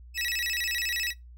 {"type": "tone with vibrato", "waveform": "25% pulse", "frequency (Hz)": 2238, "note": "C#7", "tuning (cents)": 16, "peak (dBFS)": -24, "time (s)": [0.14, 1.14], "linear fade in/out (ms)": 50, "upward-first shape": "square", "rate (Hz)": 14, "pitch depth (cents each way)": 260, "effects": ["noise-tail reverb RT60 0.2 s tail -22 dB re dry", "added 60 Hz sine -45 dBFS peak until 1.37 s"]}